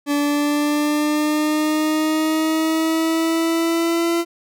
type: exponential sweep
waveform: 40% pulse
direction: up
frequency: 287.9 to 339.5 Hz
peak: -16 dBFS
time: 0.06-4.25 s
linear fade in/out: 50 ms
effects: none